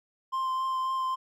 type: tone with vibrato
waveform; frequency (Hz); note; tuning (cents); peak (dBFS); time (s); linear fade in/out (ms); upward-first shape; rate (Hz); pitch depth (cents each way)
triangle; 1046.5; C6; 0; -25; 0.32-1.16; 20; triangle; 3.7; 14
effects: none